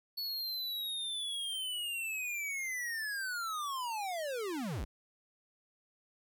square linear sweep, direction down, 4435 to 32.7 Hz, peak -36 dBFS, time 0.17-4.85 s, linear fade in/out 10 ms, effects 13-bit

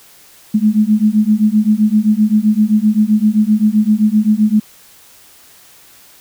sine beating tone pair, 209.6 / 217.3 Hz, G#3 / A3, +16 / -21 cents, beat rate 7.7 Hz, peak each -12 dBFS, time 0.54-4.6 s, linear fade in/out 10 ms, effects white hiss -44 dBFS RMS until 6.2 s

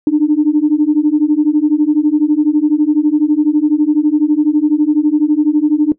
sine beating tone pair, 294.4 / 306.4 Hz, D4 / D#4, +4 / -27 cents, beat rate 12 Hz, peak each -11 dBFS, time 0.07-5.92 s, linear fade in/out 2 ms, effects noise-tail reverb RT60 0.1 s tail -19 dB re dry + tanh soft clip ceiling -1 dBFS

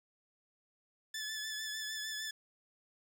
15% pulse tone with vibrato, 1736 Hz, A6, 24 cents flat, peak -32 dBFS, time 1.14-2.31 s, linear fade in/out 5 ms, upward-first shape sine, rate 6.6 Hz, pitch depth 30 cents each way, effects none

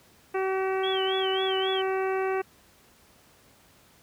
harmonic tone, 381.1 Hz, G4, 49 cents flat, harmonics 1 / 2 / 3 / 4 / 5 / 6 / 7, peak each -26 / -32 / -36 / -38 / -40 / -42 / -43 dBFS, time 0.34-2.42 s, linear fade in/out 10 ms
sine tone with vibrato, 3174 Hz, G7, 21 cents sharp, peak -30 dBFS, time 0.83-1.82 s, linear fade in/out 10 ms, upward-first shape sine, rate 3.7 Hz, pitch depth 120 cents each way
effects pink hiss -58 dBFS RMS until 4.02 s + high-pass 60 Hz 12 dB/octave

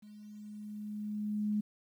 sine tone with level ramp, 210 Hz, G#3, 19 cents sharp, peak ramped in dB -50 to -28 dBFS, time 0.02-1.61 s, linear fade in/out 10 ms, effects 11-bit

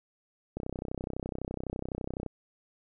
click train, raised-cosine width 2 ms, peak -21 dBFS, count 55, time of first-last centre 0.57-2.263 s, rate 31.9 Hz, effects none

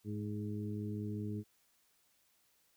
harmonic tone with a mistuned harmonic, 105.2 Hz, G#2, 23 cents sharp, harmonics 1 / 2 / 3 / 4, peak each -40 / -41 / -45 / -48 dBFS, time 0.04-1.44 s, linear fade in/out 50 ms, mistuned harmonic 4, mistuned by -17 cents, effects white hiss -73 dBFS RMS until 2.76 s

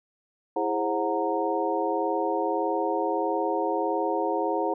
sine tone cluster, 330.5 / 412.1 / 530 / 732 / 925 Hz, E4 / G#4 / C5 / F#5 / A#5, +5 / -13 / +22 / -19 / -14 cents, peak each -30 dBFS, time 0.56-4.74 s, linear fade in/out 5 ms, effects none

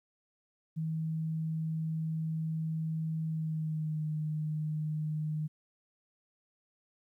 sine tone with pitch glide, 159.6 to 153.9 Hz, D#3 to D#3, +44 to -19 cents, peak -31 dBFS, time 0.76-5.48 s, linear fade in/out 20 ms, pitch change -63 cents, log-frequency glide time 3.26-4.07 s, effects 12-bit

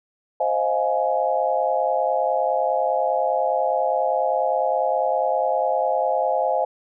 sine chord, F minor seventh, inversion second, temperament just, 523.8 / 628.6 / 698.5 / 838.1 Hz, C5 / Eb5 / F5 / Ab5, +2 / +18 / 0 / +16 cents, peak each -24 dBFS, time 0.4-6.65 s, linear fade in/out 5 ms, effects none

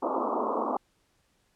white band-pass noise, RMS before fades -29 dBFS, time 0.02-0.77 s, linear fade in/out 5 ms, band 220 to 1200 Hz, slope 96 dB/octave, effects pink hiss -70 dBFS RMS until 1.55 s + low-pass 11000 Hz 12 dB/octave

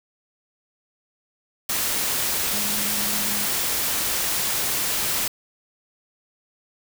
sine tone in noise, 206.4 Hz, G#3, 10 cents flat, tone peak -34 dBFS, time 2.53-3.46 s, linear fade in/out 5 ms, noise white, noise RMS -24 dBFS, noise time 1.69-5.28 s, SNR -13 dB, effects none

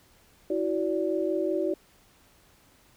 sine tone cluster, 326.3 / 371.5 / 579 Hz, E4 / F#4 / D5, -18 / +7 / -25 cents, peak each -29 / -28 / -30 dBFS, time 0.5-1.74 s, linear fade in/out 5 ms, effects pink hiss -60 dBFS RMS until 2.96 s

